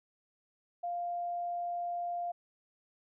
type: tone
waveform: sine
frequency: 698.5 Hz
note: F5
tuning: in tune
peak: -33 dBFS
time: 0.83-2.32 s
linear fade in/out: 10 ms
effects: none